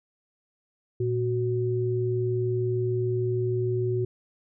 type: tone pair together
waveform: sine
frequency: 116.54 / 370 Hz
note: A#2 / F#4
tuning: 0 / 0 cents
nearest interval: octave + minor sixth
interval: 2000 cents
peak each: -26 / -26 dBFS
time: 1-4.05 s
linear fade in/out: 5 ms
effects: none

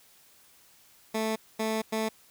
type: tone bursts at uneven times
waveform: 15% pulse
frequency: 220 Hz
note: A3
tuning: in tune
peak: -21 dBFS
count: 3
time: 1.14-1.36 / 1.59-1.82 / 1.92-2.09 s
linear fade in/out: 10 ms
effects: white hiss -59 dBFS RMS until 2.3 s

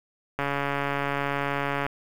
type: click train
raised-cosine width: 0.5 ms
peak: -12 dBFS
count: 209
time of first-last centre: 0.39-1.865 s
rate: 141 Hz
effects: 7-bit

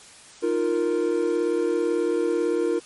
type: chord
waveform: triangle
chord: Eb suspended second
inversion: none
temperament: equal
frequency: 311.1 / 349.2 / 466.2 Hz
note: Eb4 / F4 / Bb4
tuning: 0 / 0 / 0 cents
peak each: -26 / -22 / -22 dBFS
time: 0.42-2.8 s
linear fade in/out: 20 ms
effects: white hiss -47 dBFS RMS until 2.85 s + MP3 48 kbps

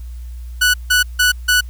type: tone bursts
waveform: sawtooth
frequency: 1480 Hz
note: F#6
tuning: in tune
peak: -7 dBFS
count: 4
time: 0.61-1.61 s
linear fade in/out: 10 ms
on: 130 ms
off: 160 ms
effects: added 60 Hz sine -27 dBFS peak until 1.69 s + white hiss -52 dBFS RMS until 1.69 s

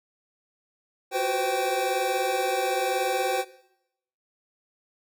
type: tone cluster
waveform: square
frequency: 359.4 / 375.6 / 502 / 523 / 777 Hz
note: F4 / F#4 / B4 / C5 / G5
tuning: +50 / +26 / +28 / -1 / -16 cents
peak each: -37 / -33 / -32 / -31 / -28 dBFS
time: 1.11-3.45 s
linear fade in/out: 50 ms
effects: noise-tail reverb RT60 0.8 s tail -19 dB re dry

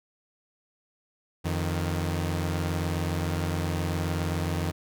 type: tone pair together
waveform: sawtooth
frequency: 87.31 / 155.36 Hz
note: F2 / D#3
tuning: 0 / -2 cents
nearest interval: minor seventh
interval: 998 cents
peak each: -24 / -27 dBFS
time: 1.44-4.72 s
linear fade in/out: 20 ms
effects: none

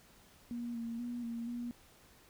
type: tone with pitch steps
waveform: sine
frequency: 238 / 231.3 / 241.2 / 232.7 / 239.9 Hz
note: A#3 / A#3 / B3 / A#3 / A#3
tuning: +36 / -13 / -41 / -3 / +50 cents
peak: -37 dBFS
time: 0.51-1.71 s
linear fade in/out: 0 ms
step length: 240 ms
effects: pink hiss -62 dBFS RMS until 2.29 s

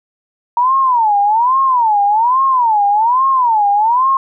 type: tone with vibrato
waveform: sine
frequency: 932.3 Hz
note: A#5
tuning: in tune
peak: -9 dBFS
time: 0.57-4.17 s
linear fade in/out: 2 ms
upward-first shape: sine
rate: 1.2 Hz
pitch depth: 250 cents each way
effects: none

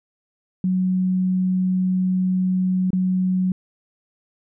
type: tone with dropouts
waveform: sine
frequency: 185 Hz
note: F#3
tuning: in tune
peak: -17 dBFS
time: 0.64-3.52 s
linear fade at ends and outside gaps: 2 ms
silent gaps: 2.905-2.931 s
effects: none

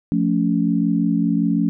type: chord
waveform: sine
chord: F augmented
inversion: none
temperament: equal with one note detuned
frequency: 174.61 / 220 / 281.5 Hz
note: F3 / A3 / C#4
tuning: 0 / 0 / +27 cents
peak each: -20 dBFS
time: 0.12-1.69 s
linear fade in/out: 0 ms
effects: none

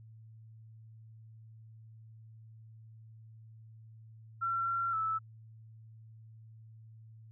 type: tone with pitch steps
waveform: sine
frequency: 1358 / 1367 / 1312 Hz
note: F6 / F6 / E6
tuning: -49 / -37 / -9 cents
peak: -30 dBFS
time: 4.41-5.19 s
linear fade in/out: 20 ms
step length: 260 ms
effects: added 111 Hz sine -51 dBFS peak until 7.31 s

